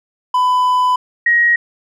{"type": "tone pair in turn", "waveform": ["triangle", "sine"], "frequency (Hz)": [1001, 1889.6], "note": ["B5", "A#6"], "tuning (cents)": [23, 23], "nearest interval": "major seventh", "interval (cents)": 1100, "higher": "second", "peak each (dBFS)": -9, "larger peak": "neither", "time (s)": [[0.34, 0.96], [1.26, 1.56]], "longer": "first", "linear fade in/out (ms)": 5, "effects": []}